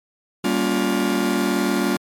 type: chord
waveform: 45% pulse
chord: G half-diminished seventh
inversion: none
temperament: just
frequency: 196 / 235.2 / 282.2 / 352.8 Hz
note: G3 / Bb3 / Db4 / F4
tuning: 0 / +16 / +31 / +18 cents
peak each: -24 dBFS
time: 0.44-1.97 s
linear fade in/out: 5 ms
effects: MP3 64 kbps